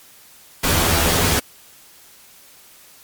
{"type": "noise with comb filter", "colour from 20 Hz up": "pink", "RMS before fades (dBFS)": -17, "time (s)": [0.63, 1.4], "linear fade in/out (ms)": 10, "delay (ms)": 12, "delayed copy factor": 0.9, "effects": ["white hiss -47 dBFS RMS until 3.03 s", "MP3 96 kbps"]}